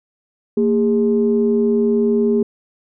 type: tone pair together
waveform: sine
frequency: 229.1 / 408.2 Hz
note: A#3 / G#4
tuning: -30 / -30 cents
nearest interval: minor seventh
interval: 1000 cents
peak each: -15 dBFS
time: 0.57-2.43 s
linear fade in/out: 5 ms
effects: tanh soft clip ceiling -5 dBFS